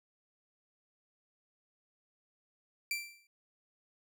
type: tone with exponential decay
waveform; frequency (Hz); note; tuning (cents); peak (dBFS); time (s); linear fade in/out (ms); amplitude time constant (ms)
sawtooth; 2349; D7; 0; -27; 2.91-3.27; 2; 78
effects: none